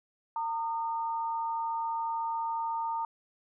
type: tone pair together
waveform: sine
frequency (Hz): 914 / 1223.9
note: A#5 / D#6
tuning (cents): -34 / -29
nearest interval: perfect fourth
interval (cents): 505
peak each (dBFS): -30 / -39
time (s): 0.36-3.05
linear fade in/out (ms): 2
effects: none